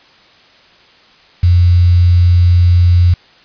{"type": "tone with quantisation", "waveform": "sine", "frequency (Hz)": 88, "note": "F2", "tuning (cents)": 14, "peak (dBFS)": -5, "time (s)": [1.43, 3.14], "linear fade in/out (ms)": 5, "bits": 5, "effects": ["white hiss -45 dBFS RMS until 3.44 s", "resampled to 11025 Hz"]}